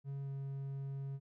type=tone with pitch glide; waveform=triangle; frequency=138.59 to 137.32 Hz; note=C#3 to C#3; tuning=0 to -16 cents; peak=-37 dBFS; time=0.04-1.2 s; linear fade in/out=50 ms; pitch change=-16 cents; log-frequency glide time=0.23-0.29 s; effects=none